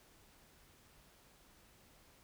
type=silence; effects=pink hiss -65 dBFS RMS until 2.23 s